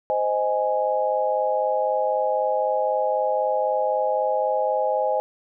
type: chord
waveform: sine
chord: Ab major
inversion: first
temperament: just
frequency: 519.1 / 623 / 830.6 Hz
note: C5 / Eb5 / Ab5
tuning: -14 / +2 / 0 cents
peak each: -24 dBFS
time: 0.1-5.2 s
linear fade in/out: 0 ms
effects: none